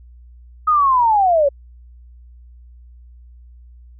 sine linear sweep, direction down, 1269 to 542 Hz, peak -11 dBFS, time 0.67-1.49 s, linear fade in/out 10 ms, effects added 60 Hz sine -40 dBFS peak until 3.99 s

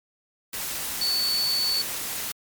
sine tone in noise, 4468 Hz, C#8, 13 cents sharp, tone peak -22 dBFS, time 1.01-1.82 s, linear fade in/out 5 ms, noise white, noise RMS -31 dBFS, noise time 0.53-2.32 s, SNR +6 dB, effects MP3 96 kbps

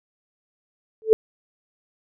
sine tone with exponential growth, 440 Hz, A4, in tune, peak -6 dBFS, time 1.02-1.13 s, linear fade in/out 0 ms, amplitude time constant 22 ms, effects none

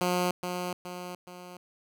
10% pulse tone with echo, 179.2 Hz, F3, 45 cents sharp, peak -17 dBFS, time 0.01-0.31 s, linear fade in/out 2 ms, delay 420 ms, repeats 3, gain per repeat -6 dB, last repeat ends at 1.57 s, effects none

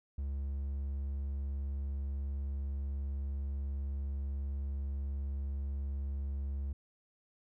triangle tone, 69.3 Hz, C#2, in tune, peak -32 dBFS, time 0.18-6.73 s, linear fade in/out 5 ms, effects none

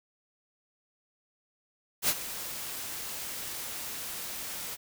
white noise with ADSR envelope, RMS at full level -24 dBFS, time 2.02-4.77 s, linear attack 64 ms, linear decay 52 ms, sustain -14 dB, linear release 33 ms, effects none

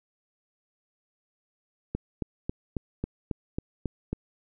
click train, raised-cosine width 3 ms, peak -16 dBFS, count 9, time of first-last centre 1.95-4.13 s, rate 3.67 Hz, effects none

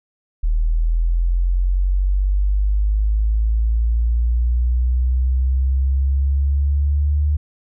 sine linear sweep, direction up, 38.89 to 74.3 Hz, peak -14 dBFS, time 0.43-7.37 s, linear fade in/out 10 ms, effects none

